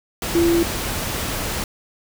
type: tone in noise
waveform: sine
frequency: 338.7 Hz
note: E4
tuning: 47 cents sharp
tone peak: -14 dBFS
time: 0.35-0.63 s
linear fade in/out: 2 ms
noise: pink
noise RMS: -25 dBFS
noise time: 0.22-1.64 s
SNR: +8 dB
effects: none